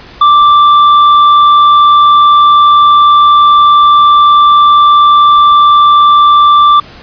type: tone with tanh clipping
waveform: sine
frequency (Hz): 1174.7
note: D6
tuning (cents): 0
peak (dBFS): -3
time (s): 0.21-6.8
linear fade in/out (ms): 5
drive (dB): 8
effects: pink hiss -33 dBFS RMS until 7.02 s + resampled to 11025 Hz